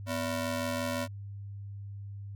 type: ring-modulated tone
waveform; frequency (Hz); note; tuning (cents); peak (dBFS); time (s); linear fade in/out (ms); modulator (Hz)
sawtooth; 411.8; G#4; -15; -24; 0.06-1.08; 50; 163
effects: added 100 Hz sine -39 dBFS peak until 2.35 s